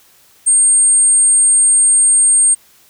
sine tone, 8600 Hz, C9, 47 cents sharp, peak -5 dBFS, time 0.46-2.55 s, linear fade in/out 20 ms, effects tanh soft clip ceiling -6 dBFS + white hiss -49 dBFS RMS until 2.89 s

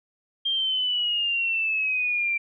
sine exponential sweep, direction down, 3200 to 2349 Hz, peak -22 dBFS, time 0.45-2.38 s, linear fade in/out 10 ms, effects none

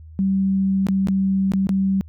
sine tone with dropouts, 192.9 Hz, G3, 28 cents flat, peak -16 dBFS, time 0.19-2.01 s, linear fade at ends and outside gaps 0 ms, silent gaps 0.868-0.886 / 1.072-1.085 / 1.519-1.536 / 1.67-1.692 s, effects added 79 Hz sine -38 dBFS peak until 2.08 s

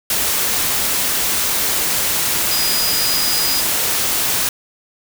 sine tone in noise, 4934 Hz, D#8, 15 cents flat, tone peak -20 dBFS, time 2.51-3.61 s, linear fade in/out 2 ms, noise white, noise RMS -18 dBFS, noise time 0.1-4.49 s, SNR -5 dB, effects none

